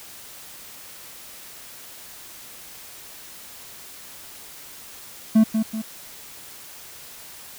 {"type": "tone with echo", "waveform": "triangle", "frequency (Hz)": 220, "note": "A3", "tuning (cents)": 0, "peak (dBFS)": -9, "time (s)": [5.35, 5.44], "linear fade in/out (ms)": 10, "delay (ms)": 190, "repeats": 2, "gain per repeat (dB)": -7, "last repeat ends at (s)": 5.82, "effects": ["white hiss -42 dBFS RMS until 7.58 s"]}